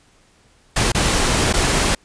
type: noise with dropouts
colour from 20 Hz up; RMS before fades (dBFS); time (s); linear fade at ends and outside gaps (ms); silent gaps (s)
pink; -17; 0.76-1.95; 5; 0.92-0.947 / 1.528-1.537
effects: pink hiss -55 dBFS RMS until 2.04 s + resampled to 22050 Hz